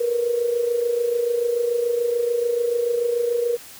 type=tone with amplitude modulation; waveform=sine; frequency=476.1 Hz; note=A#4; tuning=37 cents sharp; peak=-16 dBFS; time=0-3.57 s; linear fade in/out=10 ms; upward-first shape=sine; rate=26.9 Hz; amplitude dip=60%; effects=white hiss -42 dBFS RMS until 3.79 s